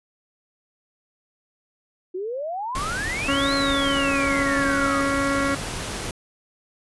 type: exponential two-way sweep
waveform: sine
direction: up then down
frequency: 353.7 to 4232 to 1194 Hz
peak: -26 dBFS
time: 2.14-5.01 s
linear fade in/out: 10 ms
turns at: 3.54 s
type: noise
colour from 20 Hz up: pink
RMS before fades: -30 dBFS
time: 2.75-6.11 s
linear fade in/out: 2 ms
type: harmonic tone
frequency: 277.2 Hz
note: C#4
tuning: in tune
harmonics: 1 / 2 / 4 / 5 / 6 / 7 / 8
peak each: -24 / -27 / -28 / -28 / -33 / -33 / -34 dBFS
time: 3.28-5.55 s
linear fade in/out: 5 ms
effects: resampled to 24000 Hz